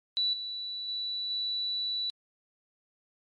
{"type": "tone with level steps", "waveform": "sine", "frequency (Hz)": 3951, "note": "B7", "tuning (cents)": 0, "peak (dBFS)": [-25, -34, -31, -29], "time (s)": [0.17, 2.1], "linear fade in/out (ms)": 0, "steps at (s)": [0.33, 0.88, 1.3], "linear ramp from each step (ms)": 5, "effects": ["MP3 48 kbps"]}